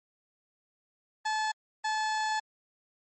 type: tone bursts at uneven times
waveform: 30% pulse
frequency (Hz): 865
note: A5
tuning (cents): -30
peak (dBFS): -25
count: 2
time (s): 1.25-1.52 / 1.84-2.4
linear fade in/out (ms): 10
effects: low-pass 11000 Hz 12 dB/octave + MP3 32 kbps